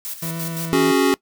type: noise with tremolo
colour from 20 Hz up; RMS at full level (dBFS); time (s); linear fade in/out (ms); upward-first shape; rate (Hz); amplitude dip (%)
blue; -29; 0.05-0.69; 0; square; 5.8; 65
type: tone with vibrato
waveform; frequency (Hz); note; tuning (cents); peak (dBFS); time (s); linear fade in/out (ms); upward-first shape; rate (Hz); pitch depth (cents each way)
40% pulse; 164.81; E3; 0; -25; 0.22-0.92; 10; triangle; 8.1; 14
type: chord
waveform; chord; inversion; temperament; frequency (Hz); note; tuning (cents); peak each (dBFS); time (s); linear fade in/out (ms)
square; C# suspended fourth; none; equal; 277.2 / 370 / 415.3; C#4 / F#4 / G#4; 0 / 0 / 0; -18 / -19 / -22; 0.73-1.14; 0
effects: noise-tail reverb RT60 0.1 s tail -21 dB re dry